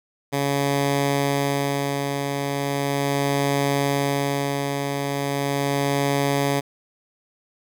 10% pulse tone with tremolo, 140.6 Hz, C#3, 25 cents sharp, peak -11 dBFS, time 0.32-6.61 s, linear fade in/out 20 ms, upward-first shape sine, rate 0.38 Hz, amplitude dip 40%, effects none

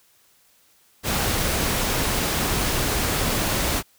pink noise, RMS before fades -23 dBFS, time 1.03-3.83 s, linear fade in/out 50 ms, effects white hiss -59 dBFS RMS until 3.98 s

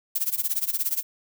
violet noise with tremolo, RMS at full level -23 dBFS, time 0.15-1.03 s, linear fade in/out 10 ms, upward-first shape sine, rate 17 Hz, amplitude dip 90%, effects none

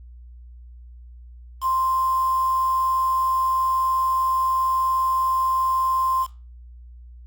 sine tone with quantisation, 1046.5 Hz, C6, in tune, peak -18 dBFS, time 1.61-6.27 s, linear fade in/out 50 ms, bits 6, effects added 60 Hz sine -40 dBFS peak until 7.26 s + Opus 48 kbps

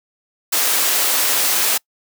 white high-pass noise, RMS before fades -17 dBFS, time 0.52-1.78 s, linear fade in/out 10 ms, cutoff 350 Hz, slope 12 dB/octave, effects noise-tail reverb RT60 0.1 s tail -26 dB re dry

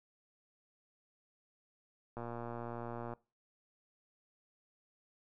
click train, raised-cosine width 1 ms, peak -29 dBFS, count 115, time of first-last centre 2.17-3.136 s, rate 118 Hz, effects noise-tail reverb RT60 0.3 s tail -22 dB re dry

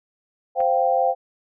sine chord, C suspended fourth, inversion none, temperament equal, 523.3 / 698.5 / 784 Hz, C5 / F5 / G5, 0 / 0 / 0 cents, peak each -21 dBFS, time 0.55-1.15 s, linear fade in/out 50 ms
clicks, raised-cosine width 0.5 ms, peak -24 / -30 dBFS, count 2, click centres 0.604 / 0.612 s
effects none

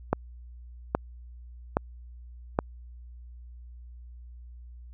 click train, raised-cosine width 1 ms, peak -8 dBFS, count 4, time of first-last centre 0.13-2.589 s, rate 1.22 Hz, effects added 60 Hz sine -43 dBFS peak until 4.93 s

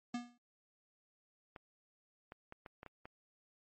square tone with exponential decay, 241.3 Hz, B3, 40 cents flat, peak -35 dBFS, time 0.14-0.38 s, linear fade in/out 5 ms, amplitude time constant 51 ms
clicks, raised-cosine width 0.5 ms, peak -34 dBFS, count 7, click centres 1.562 / 2.321 / 2.524 / 2.662 / 2.831 / 2.863 / 3.055 s
effects MP3 32 kbps

